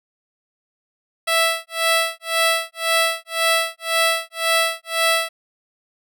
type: tone with tremolo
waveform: 10% pulse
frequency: 659.3 Hz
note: E5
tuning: in tune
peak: -6 dBFS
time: 1.27-5.29 s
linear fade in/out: 10 ms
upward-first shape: sine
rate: 1.9 Hz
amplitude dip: 100%
effects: none